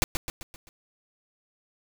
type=noise with echo; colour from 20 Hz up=pink; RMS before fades=-21 dBFS; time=0.02-0.04 s; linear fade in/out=0 ms; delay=130 ms; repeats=5; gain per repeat=-6 dB; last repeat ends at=0.69 s; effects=none